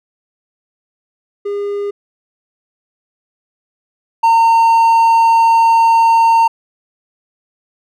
triangle tone pair in turn, 406.1 / 913.6 Hz, G#4 / A#5, -39 / -35 cents, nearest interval octave + major second, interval 1404 cents, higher second, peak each -15 / -5 dBFS, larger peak second, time 1.45-1.91 / 4.23-6.48 s, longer second, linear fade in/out 10 ms, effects none

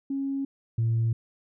sine tone pair in turn, 274 / 114.27 Hz, C#4 / A#2, -20 / -34 cents, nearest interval octave + minor third, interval 1514 cents, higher first, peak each -26 / -20 dBFS, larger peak second, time 0.1-0.45 / 0.78-1.13 s, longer neither, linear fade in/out 5 ms, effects tanh soft clip ceiling -19 dBFS

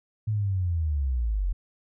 sine linear sweep, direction down, 110 to 41.9 Hz, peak -23 dBFS, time 0.27-1.53 s, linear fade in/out 10 ms, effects none

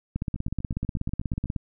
two click trains, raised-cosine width 5 ms, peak -23 / -15 dBFS, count 10 / 24, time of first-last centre 0.36-1.458 / 0.16-1.562 s, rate 8.2 / 16.4 Hz, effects none

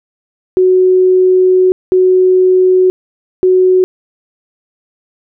sine tone bursts at uneven times, 370 Hz, F#4, in tune, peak -5 dBFS, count 3, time 0.57-1.72 / 1.92-2.9 / 3.43-3.84 s, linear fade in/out 0 ms, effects none

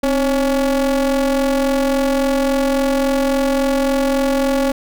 square ring-modulated tone, 142.6 Hz, C#3, 49 cents sharp, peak -12 dBFS, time 0.03-4.72 s, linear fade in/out 5 ms, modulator 406 Hz, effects none

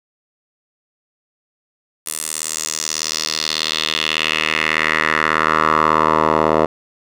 10% pulse tone with band-pass filter sweep, 78.3 Hz, D#2, 11 cents sharp, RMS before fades -18 dBFS, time 2.06-6.66 s, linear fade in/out 5 ms, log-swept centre 9900 to 720 Hz, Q 2.6, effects none

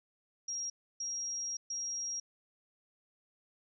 sine tone bursts at uneven times, 5630 Hz, F8, 13 cents sharp, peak -35 dBFS, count 3, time 0.48-0.7 / 1-1.57 / 1.7-2.2 s, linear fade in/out 5 ms, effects none

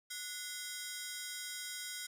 10% pulse ring-modulated tone, 1760 Hz, A6, in tune, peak -29 dBFS, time 0.1-2.07 s, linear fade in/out 10 ms, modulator 293 Hz, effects none

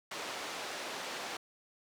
pink band-pass noise, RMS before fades -41 dBFS, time 0.11-1.37 s, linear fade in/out 5 ms, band 430 to 6000 Hz, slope 12 dB/octave, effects none

